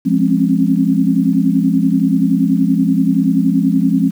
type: chord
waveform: sine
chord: Db major seventh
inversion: first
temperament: equal with one note detuned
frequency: 174.61 / 207.7 / 261.6 / 272.1 Hz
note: F3 / Ab3 / C4 / Db4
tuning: 0 / 0 / 0 / -32 cents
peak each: -16 dBFS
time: 0.05-4.11 s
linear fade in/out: 20 ms
effects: 7-bit